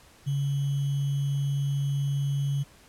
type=tone with sample-and-hold; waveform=sine; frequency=140 Hz; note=C#3; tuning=18 cents sharp; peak=-24 dBFS; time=0.26-2.64 s; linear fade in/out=20 ms; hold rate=3150 Hz; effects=pink hiss -55 dBFS RMS until 2.88 s + low-pass 12000 Hz 12 dB/octave